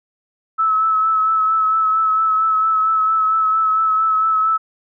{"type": "tone with vibrato", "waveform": "sine", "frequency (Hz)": 1300, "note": "E6", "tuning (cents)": -24, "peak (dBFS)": -13, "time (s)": [0.58, 4.58], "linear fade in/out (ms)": 20, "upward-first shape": "sine", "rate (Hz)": 4.4, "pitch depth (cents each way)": 22, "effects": []}